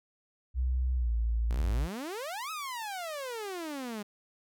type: tone with pitch glide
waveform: sine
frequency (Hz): 63.3 to 56.72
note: B1 to A#1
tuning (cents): +43 to -47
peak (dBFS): -26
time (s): 0.54-1.88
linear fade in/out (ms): 50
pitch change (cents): -190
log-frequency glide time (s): 0.95-1.12
type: exponential two-way sweep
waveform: sawtooth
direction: up then down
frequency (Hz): 53.6 to 1308 to 200.5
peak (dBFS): -32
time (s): 1.5-4.03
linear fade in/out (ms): 10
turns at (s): 2.51
effects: none